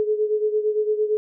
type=beating tone pair; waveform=sine; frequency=424.4 / 433.2 Hz; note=G#4 / A4; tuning=+38 / -27 cents; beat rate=8.8 Hz; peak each=-20 / -25 dBFS; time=0-1.17 s; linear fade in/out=0 ms; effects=none